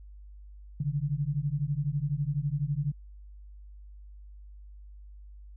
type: beating tone pair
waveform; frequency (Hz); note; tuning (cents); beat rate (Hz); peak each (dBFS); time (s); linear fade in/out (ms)
sine; 138.59 / 150.59; C#3 / D3; 0 / +44; 12; -30 / -30; 0.8-2.92; 5
effects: added 50 Hz sine -45 dBFS peak until 5.56 s